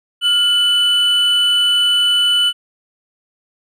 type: tone pair together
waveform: triangle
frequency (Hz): 1410 / 2988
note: F6 / F#7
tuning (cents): +16 / +16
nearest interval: octave + minor second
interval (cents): 1300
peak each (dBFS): -22 / -10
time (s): 0.21-2.53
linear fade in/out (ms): 50
effects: none